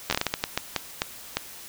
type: slowing click train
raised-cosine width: 0.2 ms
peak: -6 dBFS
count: 13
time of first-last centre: 0.1-1.37 s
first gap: 11 ms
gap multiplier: 1.37
effects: white hiss -43 dBFS RMS until 1.68 s